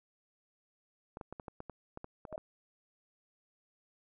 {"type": "clicks", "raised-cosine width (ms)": 1, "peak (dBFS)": -29, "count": 12, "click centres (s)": [1.171, 1.212, 1.326, 1.398, 1.482, 1.604, 1.697, 1.974, 2.044, 2.252, 2.327, 2.379]}
{"type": "tone with exponential growth", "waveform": "sine", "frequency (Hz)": 622.3, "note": "D#5", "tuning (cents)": 0, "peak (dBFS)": -34, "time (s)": [2.27, 2.36], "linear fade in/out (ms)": 5, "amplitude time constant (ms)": 18}
{"effects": []}